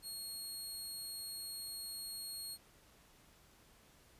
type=tone; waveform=20% pulse; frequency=4300 Hz; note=C8; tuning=47 cents sharp; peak=-37 dBFS; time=0.02-2.58 s; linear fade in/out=50 ms; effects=pink hiss -65 dBFS RMS until 4.19 s + resampled to 32000 Hz